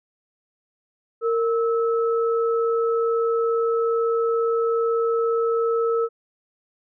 sine tone pair together, 460.6 / 1302.8 Hz, A#4 / E6, -21 / -21 cents, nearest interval octave + tritone, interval 1800 cents, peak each -19 / -27 dBFS, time 1.21-6.09 s, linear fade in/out 50 ms, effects none

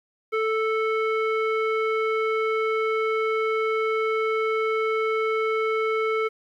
square tone with low-pass filter, 440 Hz, A4, in tune, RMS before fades -24 dBFS, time 0.32-6.29 s, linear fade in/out 20 ms, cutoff 1900 Hz, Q 3.5, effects 10-bit

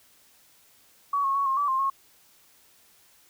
sine tone with pitch steps, 1130 / 1090 / 1115 / 1070 / 1152 / 1057 / 1088 Hz, C#6 / C#6 / C#6 / C6 / D6 / C6 / C#6, +33 / -29 / +10 / +38 / -34 / +17 / -33 cents, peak -22 dBFS, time 1.13-1.9 s, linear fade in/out 5 ms, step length 110 ms, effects white hiss -59 dBFS RMS until 3.29 s

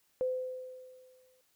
sine tone with exponential decay, 511 Hz, C5, 41 cents flat, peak -27 dBFS, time 0.21-1.41 s, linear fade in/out 0 ms, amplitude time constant 260 ms, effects white hiss -72 dBFS RMS until 1.55 s

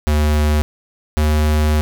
square tone pair in turn, 75.3 / 76.13 Hz, D2 / D#2, +44 / -37 cents, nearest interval unison, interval 19 cents, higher second, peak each -13 dBFS, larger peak neither, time 0.07-0.62 / 1.17-1.81 s, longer second, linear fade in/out 0 ms, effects 7-bit

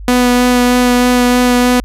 sawtooth tone with vibrato, 246.9 Hz, B3, in tune, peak -4 dBFS, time 0.08-1.8 s, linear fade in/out 2 ms, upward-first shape sine, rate 3.2 Hz, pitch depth 10 cents each way, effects added 49 Hz sine -25 dBFS peak until 1.84 s + resampled to 32000 Hz

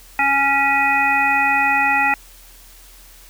harmonic tone, 277.2 Hz, C#4, in tune, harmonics 1 / 3 / 5 / 7 / 9, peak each -30 / -18 / -23 / -19 / -19 dBFS, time 0.19-2.14 s, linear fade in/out 2 ms, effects added 41 Hz sine -45 dBFS peak until 3.29 s + white hiss -46 dBFS RMS until 3.29 s

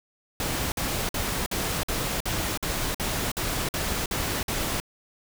pink noise bursts, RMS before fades -28 dBFS, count 12, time 0.4-4.801 s, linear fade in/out 2 ms, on 320 ms, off 51 ms, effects none

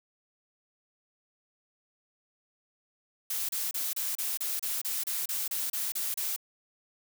blue noise bursts, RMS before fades -32 dBFS, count 14, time 3.3-6.363 s, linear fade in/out 5 ms, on 190 ms, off 31 ms, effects none

